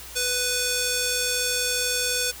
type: tone with band-pass filter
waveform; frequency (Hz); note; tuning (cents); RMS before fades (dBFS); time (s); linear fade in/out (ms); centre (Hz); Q
square; 496; B4; +7; -25; 0.15-2.32; 20; 7400; 0.89
effects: added 60 Hz sine -46 dBFS peak until 2.4 s + white hiss -41 dBFS RMS until 2.4 s